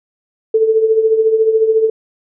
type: tone with tremolo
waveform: sine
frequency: 442.2 Hz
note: A4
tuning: 9 cents sharp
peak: -6 dBFS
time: 0.54-1.9 s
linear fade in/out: 5 ms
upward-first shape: triangle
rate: 14 Hz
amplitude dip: 70%
effects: none